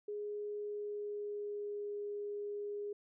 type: tone with pitch glide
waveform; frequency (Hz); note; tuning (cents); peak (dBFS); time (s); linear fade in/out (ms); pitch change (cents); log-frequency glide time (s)
sine; 415.3 to 411.2; G#4 to G#4; 0 to -17; -38; 0.08-2.93; 5; -17; 0.6-1.97
effects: none

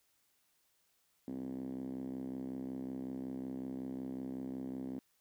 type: tone with band-pass filter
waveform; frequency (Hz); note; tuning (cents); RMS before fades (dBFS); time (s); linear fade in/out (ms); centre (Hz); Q
5% pulse; 65.41; C2; 0; -42; 1.28-4.99; 0; 250; 4.7
effects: white hiss -75 dBFS RMS until 5.2 s

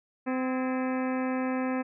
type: harmonic tone with a mistuned harmonic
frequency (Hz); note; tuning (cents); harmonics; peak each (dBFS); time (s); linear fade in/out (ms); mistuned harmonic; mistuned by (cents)
257.7; C4; -26; 1 / 2 / 3 / 4 / 5 / 6 / 7 / 8 / 9 / 10; -28 / -34 / -38 / -40 / -42 / -44 / -45 / -46 / -47 / -48; 0.26-1.83; 20; 6; +100
effects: none

